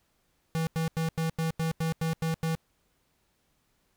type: tone bursts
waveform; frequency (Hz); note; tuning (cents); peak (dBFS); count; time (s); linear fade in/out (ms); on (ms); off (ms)
square; 162.3; E3; -27; -27; 10; 0.55-2.551; 0; 120; 89
effects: pink hiss -72 dBFS RMS until 3.96 s